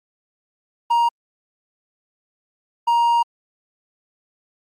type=tone bursts at uneven times; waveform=triangle; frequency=940 Hz; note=A#5; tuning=14 cents sharp; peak=-12 dBFS; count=2; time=0.9-1.09 / 2.87-3.23 s; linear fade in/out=10 ms; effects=Opus 32 kbps